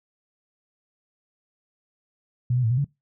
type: tone with pitch steps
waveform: sine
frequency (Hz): 123.1 / 126.1 / 111.7 / 124.3 / 141.3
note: B2 / B2 / A2 / B2 / C#3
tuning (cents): -5 / +36 / +27 / +12 / +34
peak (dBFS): -19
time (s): 2.5-2.845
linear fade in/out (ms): 5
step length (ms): 69
effects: noise-tail reverb RT60 0.2 s tail -23 dB re dry